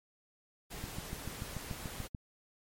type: noise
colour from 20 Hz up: pink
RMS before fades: -45 dBFS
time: 0.7-2.08 s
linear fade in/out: 20 ms
type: click train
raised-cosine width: 5 ms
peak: -27 dBFS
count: 10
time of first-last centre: 0.84-2.148 s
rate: 6.88 Hz
effects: MP3 64 kbps